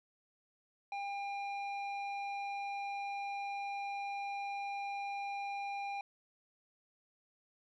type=tone with low-pass filter; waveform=square; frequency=801 Hz; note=G5; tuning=37 cents sharp; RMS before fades=-40 dBFS; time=0.92-6.01 s; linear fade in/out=2 ms; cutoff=2700 Hz; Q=1.3; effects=none